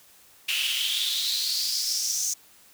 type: noise with high-pass filter sweep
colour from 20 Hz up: pink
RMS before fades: -27 dBFS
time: 0.48-2.34 s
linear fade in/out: 10 ms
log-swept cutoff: 2700 to 6400 Hz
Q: 6.4
effects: white hiss -55 dBFS RMS until 2.73 s